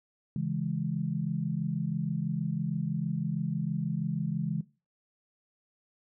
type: chord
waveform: sine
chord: C# minor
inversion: none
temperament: equal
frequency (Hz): 138.59 / 164.81 / 207.7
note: C#3 / E3 / G#3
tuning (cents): 0 / 0 / 0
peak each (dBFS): -33 / -32 / -34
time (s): 0.36-4.61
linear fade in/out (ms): 2
effects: noise-tail reverb RT60 0.3 s tail -17 dB re dry